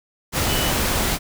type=tone in noise; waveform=sine; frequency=2970 Hz; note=F#7; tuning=6 cents sharp; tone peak=-27 dBFS; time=0.46-0.73 s; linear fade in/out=50 ms; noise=pink; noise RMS=-21 dBFS; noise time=0.32-1.19 s; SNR=-9 dB; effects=none